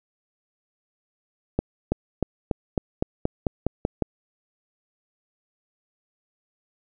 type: accelerating click train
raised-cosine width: 2 ms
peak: -8 dBFS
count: 11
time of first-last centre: 1.59-4.023 s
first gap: 330 ms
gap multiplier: 0.93
effects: none